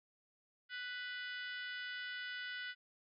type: harmonic tone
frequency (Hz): 494.9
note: B4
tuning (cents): +4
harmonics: 3 / 4 / 5 / 6 / 7 / 8 / 9 / 10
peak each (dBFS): -44 / -48 / -59 / -50 / -54 / -59 / -59 / -60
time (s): 0.69-2.75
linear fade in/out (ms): 50
effects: none